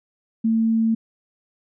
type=tone; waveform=sine; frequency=224.7 Hz; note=A3; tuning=37 cents sharp; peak=-16 dBFS; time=0.44-0.95 s; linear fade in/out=10 ms; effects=none